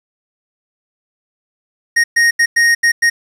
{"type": "tone bursts at uneven times", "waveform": "square", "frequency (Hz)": 1864.7, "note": "A#6", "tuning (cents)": 0, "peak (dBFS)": -9, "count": 6, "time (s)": [[1.96, 2.04], [2.16, 2.31], [2.39, 2.46], [2.56, 2.75], [2.83, 2.92], [3.02, 3.1]], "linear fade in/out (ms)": 10, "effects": ["low-pass 9000 Hz 12 dB/octave", "7-bit"]}